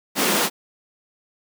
pink high-pass noise, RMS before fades -20 dBFS, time 0.15-0.5 s, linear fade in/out 50 ms, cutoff 180 Hz, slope 48 dB/octave, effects none

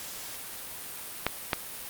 clicks, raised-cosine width 0.3 ms, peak -8 dBFS, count 2, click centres 1.266 / 1.532 s, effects white hiss -40 dBFS RMS until 1.89 s + Opus 48 kbps

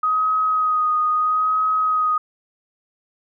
sine tone with vibrato, 1254 Hz, D#6, 13 cents sharp, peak -16 dBFS, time 0.03-2.18 s, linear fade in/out 5 ms, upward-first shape sine, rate 0.76 Hz, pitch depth 22 cents each way, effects none

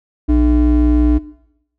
triangle ring-modulated tone, 180 Hz, F#3, 47 cents flat, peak -4 dBFS, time 0.28-1.19 s, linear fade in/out 20 ms, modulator 121 Hz, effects noise-tail reverb RT60 0.8 s tail -19 dB re dry

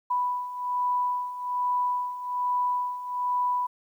sine beating tone pair, 987.8 / 989 Hz, B5 / B5, 0 / +2 cents, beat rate 1.2 Hz, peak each -31 / -26 dBFS, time 0.1-3.67 s, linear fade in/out 10 ms, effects 10-bit

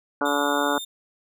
harmonic tone, 144.2 Hz, D3, 31 cents flat, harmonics 2 / 3 / 4 / 5 / 6 / 7 / 8 / 9 / 10, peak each -27 / -30 / -28 / -32 / -28 / -32 / -30 / -32 / -28 dBFS, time 0.21-0.78 s, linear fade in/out 2 ms
sawtooth tone, 3624 Hz, A#7, 50 cents flat, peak -29 dBFS, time 0.25-0.85 s, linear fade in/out 10 ms
effects none

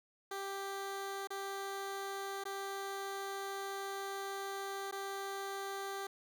15% pulse tone with dropouts, 392.9 Hz, G4, 4 cents sharp, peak -33 dBFS, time 0.31-6.07 s, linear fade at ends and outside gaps 5 ms, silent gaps 1.273-1.304 / 2.439-2.453 / 4.913-4.924 s, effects none

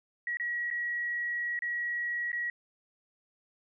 sine tone with dropouts, 1914 Hz, A#6, 45 cents sharp, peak -30 dBFS, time 0.27-2.5 s, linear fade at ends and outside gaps 2 ms, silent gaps 0.371-0.398 / 0.703-0.711 / 1.591-1.621 / 2.318-2.329 s, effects none

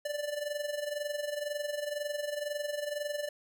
square tone with amplitude modulation, 587.3 Hz, D5, in tune, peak -31 dBFS, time 0.05-3.29 s, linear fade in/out 5 ms, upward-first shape sine, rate 22 Hz, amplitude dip 70%, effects none

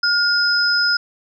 sine tone pair together, 1425 / 5078 Hz, F6 / D#8, +34 / +34 cents, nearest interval octave + minor seventh, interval 2200 cents, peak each -17 dBFS, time 0.03-0.97 s, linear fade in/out 5 ms, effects none

